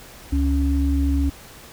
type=tone pair together; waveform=sine; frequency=69.7 / 278.8 Hz; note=C#2 / C#4; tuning=+10 / +10 cents; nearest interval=2 octaves; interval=2400 cents; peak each=-18 / -22 dBFS; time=0.32-1.3 s; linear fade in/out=10 ms; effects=pink hiss -43 dBFS RMS until 1.72 s